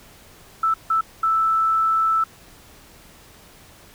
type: tone bursts at uneven times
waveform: sine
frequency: 1318.5 Hz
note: E6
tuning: in tune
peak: -16 dBFS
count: 3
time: 0.63-0.74 / 0.9-1.01 / 1.23-2.24 s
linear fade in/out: 5 ms
effects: pink hiss -48 dBFS RMS until 3.94 s